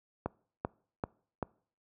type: click train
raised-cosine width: 1 ms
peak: -18 dBFS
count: 4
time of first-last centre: 0.26-1.427 s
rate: 2.57 Hz
effects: noise-tail reverb RT60 0.5 s tail -24 dB re dry + high-pass 60 Hz 12 dB/octave